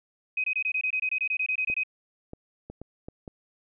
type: tone bursts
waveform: sine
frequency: 2519 Hz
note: D#7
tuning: 21 cents sharp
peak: -24 dBFS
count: 16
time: 0.37-1.835 s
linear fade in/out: 5 ms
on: 70 ms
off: 23 ms
type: clicks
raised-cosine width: 2 ms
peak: -26 dBFS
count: 6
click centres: 1.7 / 2.334 / 2.7 / 2.816 / 3.085 / 3.278 s
effects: none